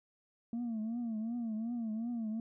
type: tone with vibrato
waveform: sine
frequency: 228 Hz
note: A#3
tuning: 38 cents flat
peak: -32 dBFS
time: 0.53-2.4 s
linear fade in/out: 2 ms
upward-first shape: triangle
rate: 2.7 Hz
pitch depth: 120 cents each way
effects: tanh soft clip ceiling -33 dBFS